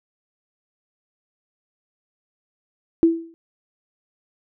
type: tone with exponential decay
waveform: sine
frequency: 330.8 Hz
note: E4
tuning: 6 cents sharp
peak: -8 dBFS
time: 3.03-3.34 s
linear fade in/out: 0 ms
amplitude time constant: 66 ms
effects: none